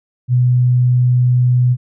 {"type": "tone", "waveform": "sine", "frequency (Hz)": 124.4, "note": "B2", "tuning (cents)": 13, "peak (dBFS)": -9, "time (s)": [0.28, 1.77], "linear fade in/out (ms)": 50, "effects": []}